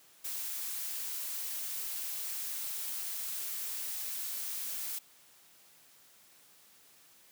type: noise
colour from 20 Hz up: blue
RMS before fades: -38 dBFS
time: 0.24-4.99 s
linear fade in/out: 10 ms
effects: white hiss -61 dBFS RMS until 7.31 s + high-pass 100 Hz 12 dB/octave